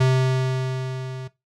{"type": "tone with level ramp", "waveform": "square", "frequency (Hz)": 130.1, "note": "C3", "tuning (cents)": -9, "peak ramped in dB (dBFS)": [-15, -32], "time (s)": [0, 1.28], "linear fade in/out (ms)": 10, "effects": ["noise-tail reverb RT60 0.2 s tail -18 dB re dry", "low-pass 6000 Hz 12 dB/octave"]}